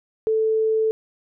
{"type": "tone", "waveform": "sine", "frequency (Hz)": 440, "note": "A4", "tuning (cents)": 0, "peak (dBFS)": -17, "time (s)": [0.27, 0.91], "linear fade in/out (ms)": 0, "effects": []}